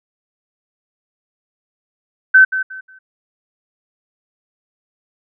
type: tone with echo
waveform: sine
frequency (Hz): 1531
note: G6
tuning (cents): -41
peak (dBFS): -4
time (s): 2.34-2.45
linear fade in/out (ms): 10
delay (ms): 180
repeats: 3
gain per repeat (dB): -12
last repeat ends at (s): 2.99
effects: none